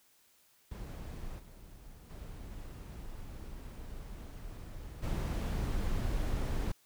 brown noise with level steps, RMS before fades -42 / -52 / -45 / -33 dBFS, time 0.71-6.72 s, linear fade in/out 5 ms, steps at 1.38 / 2.09 / 5.02 s, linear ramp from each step 20 ms, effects white hiss -67 dBFS RMS until 6.85 s

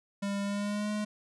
square tone with pitch glide, 200 to 210.4 Hz, G3 to G#3, +35 to +23 cents, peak -31 dBFS, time 0.22-1.05 s, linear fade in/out 10 ms, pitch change +88 cents, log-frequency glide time 0.42-0.91 s, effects resampled to 24000 Hz

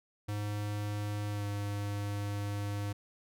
square tone with pitch glide, 103.83 to 102.05 Hz, G#2 to G#2, 0 to -30 cents, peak -34 dBFS, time 0.28-2.93 s, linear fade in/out 10 ms, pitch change -30 cents, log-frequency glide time 1.3-1.45 s, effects none

